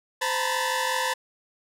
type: tone cluster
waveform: sawtooth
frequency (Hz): 517 / 893 / 946 / 991 / 1740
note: C5 / A5 / A#5 / B5 / A6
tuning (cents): -21 / +25 / +25 / +6 / -20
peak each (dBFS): -27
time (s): 0.21-1.14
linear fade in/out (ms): 10
effects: low-pass 12000 Hz 12 dB/octave